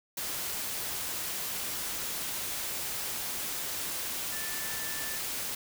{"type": "tone in noise", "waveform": "sine", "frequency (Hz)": 1760, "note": "A6", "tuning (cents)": 0, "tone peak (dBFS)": -42, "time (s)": [4.32, 5.18], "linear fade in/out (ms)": 5, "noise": "white", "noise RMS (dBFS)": -35, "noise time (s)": [0.17, 5.55], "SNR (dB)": -10, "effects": []}